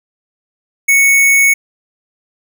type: tone with sample-and-hold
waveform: sine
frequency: 2217 Hz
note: C#7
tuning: in tune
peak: -6 dBFS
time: 0.88-1.54 s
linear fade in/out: 10 ms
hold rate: 8820 Hz
effects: none